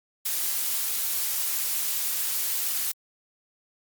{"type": "noise", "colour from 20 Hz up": "blue", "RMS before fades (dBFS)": -27, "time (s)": [0.25, 2.92], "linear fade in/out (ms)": 10, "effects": ["Opus 48 kbps"]}